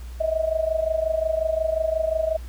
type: tone with amplitude modulation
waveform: sine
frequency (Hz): 640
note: D#5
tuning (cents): +49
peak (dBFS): -17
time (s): 0.2-2.37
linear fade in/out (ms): 10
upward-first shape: sine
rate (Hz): 25.6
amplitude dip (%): 80
effects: added 60 Hz sine -33 dBFS peak until 2.48 s + pink hiss -50 dBFS RMS until 2.48 s